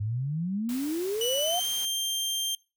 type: exponential sweep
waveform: sine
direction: up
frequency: 100 to 740 Hz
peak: -27 dBFS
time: 0-1.6 s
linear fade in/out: 10 ms
type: noise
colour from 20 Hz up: white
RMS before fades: -42 dBFS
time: 0.69-1.85 s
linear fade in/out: 0 ms
type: tone with pitch glide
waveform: sawtooth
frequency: 2960 to 3172 Hz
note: F#7 to G7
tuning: 0 to +20 cents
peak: -24 dBFS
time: 1.21-2.55 s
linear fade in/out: 2 ms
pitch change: +120 cents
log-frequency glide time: 1.39-1.66 s
effects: noise-tail reverb RT60 0.3 s tail -24 dB re dry